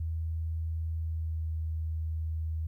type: tone with pitch glide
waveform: sine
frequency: 80.9 to 79.79 Hz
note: E2 to D#2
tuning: -32 to +44 cents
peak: -30 dBFS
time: 0-2.67 s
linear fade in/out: 5 ms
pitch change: -24 cents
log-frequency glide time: 0.94-1.51 s
effects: 12-bit